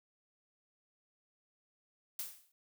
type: noise with exponential decay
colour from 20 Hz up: blue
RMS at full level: -37 dBFS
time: 2.19-2.52 s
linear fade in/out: 2 ms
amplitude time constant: 70 ms
effects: none